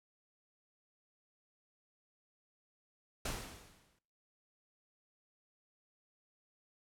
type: noise with exponential decay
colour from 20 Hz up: pink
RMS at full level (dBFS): -37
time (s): 3.25-3.99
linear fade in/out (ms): 5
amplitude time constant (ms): 160
effects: noise-tail reverb RT60 0.7 s tail -23 dB re dry + low-pass 12000 Hz 12 dB/octave